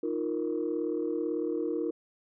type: chord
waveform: sine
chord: Eb suspended second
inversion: none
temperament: equal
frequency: 311.1 / 349.2 / 466.2 Hz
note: Eb4 / F4 / Bb4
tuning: 0 / 0 / 0 cents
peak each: -32 dBFS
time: 0.03-1.91 s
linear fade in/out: 5 ms
effects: tanh soft clip ceiling -21 dBFS